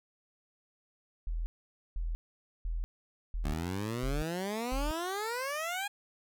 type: tone bursts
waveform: sine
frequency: 41.2 Hz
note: E1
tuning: in tune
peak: -31 dBFS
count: 6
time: 1.27-4.91 s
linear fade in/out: 0 ms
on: 190 ms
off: 500 ms
type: exponential sweep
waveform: 15% pulse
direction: up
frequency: 70.4 to 830.6 Hz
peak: -27 dBFS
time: 3.44-5.88 s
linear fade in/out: 10 ms
effects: none